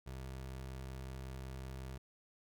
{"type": "tone", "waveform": "25% pulse", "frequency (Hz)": 65.41, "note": "C2", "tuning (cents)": 0, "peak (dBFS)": -40, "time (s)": [0.06, 1.98], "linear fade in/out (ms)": 10, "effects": []}